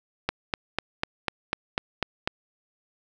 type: click train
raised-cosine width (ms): 0.3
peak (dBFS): -8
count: 9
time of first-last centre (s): 0.29-2.275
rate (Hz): 4.03
effects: none